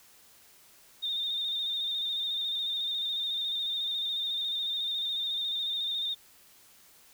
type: tone with vibrato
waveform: sine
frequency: 3650 Hz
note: A#7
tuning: 37 cents flat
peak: -29 dBFS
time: 1.02-6.15 s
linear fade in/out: 20 ms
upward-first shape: square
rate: 14 Hz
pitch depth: 31 cents each way
effects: white hiss -58 dBFS RMS until 7.13 s